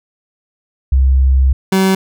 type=tone pair in turn; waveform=sine / 30% pulse; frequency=66.1 / 190.67 Hz; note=C2 / G3; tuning=+18 / -48 cents; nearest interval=octave + tritone; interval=1834 cents; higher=second; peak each=-7 dBFS; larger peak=neither; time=0.92-1.53 / 1.72-1.95 s; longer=first; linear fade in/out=5 ms; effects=none